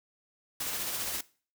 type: noise with tremolo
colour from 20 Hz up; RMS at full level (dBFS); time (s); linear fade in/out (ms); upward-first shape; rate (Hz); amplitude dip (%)
white; -33; 0.6-1.21; 5; sine; 15; 30
effects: noise-tail reverb RT60 0.4 s tail -20 dB re dry